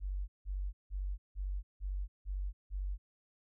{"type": "tone bursts", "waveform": "sine", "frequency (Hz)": 47.63, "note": "G1", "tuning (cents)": -49, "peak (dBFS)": -34, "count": 7, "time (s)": [0, 2.98], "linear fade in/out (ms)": 50, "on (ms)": 280, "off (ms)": 170, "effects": []}